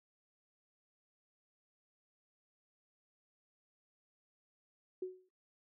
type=tone with exponential decay; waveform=sine; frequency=370 Hz; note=F#4; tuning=in tune; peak=-34 dBFS; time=5.02-5.29 s; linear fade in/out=5 ms; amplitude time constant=57 ms; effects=noise-tail reverb RT60 0.2 s tail -21 dB re dry